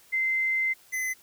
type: tone pair in turn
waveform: sine / square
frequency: 2074 / 2034 Hz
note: C7 / C7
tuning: -16 / -50 cents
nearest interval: unison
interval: 34 cents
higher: first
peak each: -23 / -28 dBFS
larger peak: first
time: 0.12-0.74 / 0.92-1.14 s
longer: first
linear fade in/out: 20 ms
effects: white hiss -57 dBFS RMS until 1.22 s